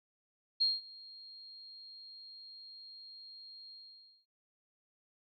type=tone with ADSR envelope; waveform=sine; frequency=4235 Hz; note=C8; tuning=20 cents sharp; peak=-25 dBFS; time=0.6-4.26 s; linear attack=17 ms; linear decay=190 ms; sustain=-24 dB; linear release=540 ms; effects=none